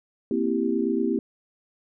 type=chord; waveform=sine; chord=C dominant seventh; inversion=third; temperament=equal; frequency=233.1 / 261.6 / 329.6 / 392 Hz; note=Bb3 / C4 / E4 / G4; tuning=0 / 0 / 0 / 0 cents; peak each=-27 dBFS; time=0.31-1.19 s; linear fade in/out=2 ms; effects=none